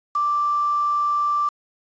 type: tone with quantisation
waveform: sine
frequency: 1174.7 Hz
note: D6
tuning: in tune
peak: -18 dBFS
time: 0.15-1.49 s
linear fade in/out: 5 ms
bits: 6
effects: resampled to 16000 Hz